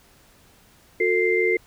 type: tone cluster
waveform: sine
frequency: 364.2 / 450.3 / 2091 Hz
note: F#4 / A4 / C7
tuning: -27 / +40 / -2 cents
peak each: -22 dBFS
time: 1-1.57 s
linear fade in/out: 5 ms
effects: pink hiss -55 dBFS RMS until 1.66 s